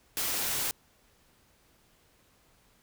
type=noise; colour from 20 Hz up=white; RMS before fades=-31 dBFS; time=0.17-0.71 s; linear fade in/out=0 ms; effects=pink hiss -65 dBFS RMS until 2.82 s